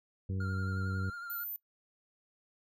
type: harmonic tone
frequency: 95.3 Hz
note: G2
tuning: 48 cents flat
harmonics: 1 / 2 / 3 / 4 / 5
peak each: -33 / -40 / -48 / -50 / -51 dBFS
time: 0.29-1.1 s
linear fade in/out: 5 ms
type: tone with vibrato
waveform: triangle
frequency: 1400 Hz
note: F6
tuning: 4 cents sharp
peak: -38 dBFS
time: 0.4-1.44 s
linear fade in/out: 5 ms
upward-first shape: sine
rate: 11 Hz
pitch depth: 34 cents each way
type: tone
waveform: sine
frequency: 14220 Hz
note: A9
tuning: 17 cents sharp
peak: -37 dBFS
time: 1.3-1.56 s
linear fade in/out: 0 ms
effects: noise-tail reverb RT60 0.1 s tail -19 dB re dry